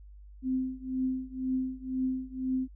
sine tone with tremolo, 259.1 Hz, C4, 17 cents flat, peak -25 dBFS, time 0.42-2.68 s, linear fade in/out 50 ms, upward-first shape triangle, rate 2 Hz, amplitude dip 95%, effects added 50 Hz sine -47 dBFS peak until 2.75 s

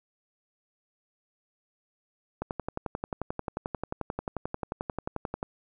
click train, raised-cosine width 1 ms, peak -17 dBFS, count 35, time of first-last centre 2.42-5.429 s, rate 11.3 Hz, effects none

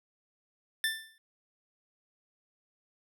25% pulse tone with exponential decay, 1775 Hz, A6, 15 cents sharp, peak -21 dBFS, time 0.84-1.18 s, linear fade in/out 1 ms, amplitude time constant 72 ms, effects none

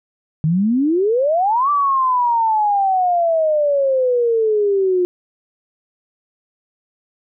sine exponential two-way sweep, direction up then down, 150 to 1174.7 to 354.7 Hz, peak -13 dBFS, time 0.44-5.05 s, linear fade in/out 0 ms, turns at 1.7 s, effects none

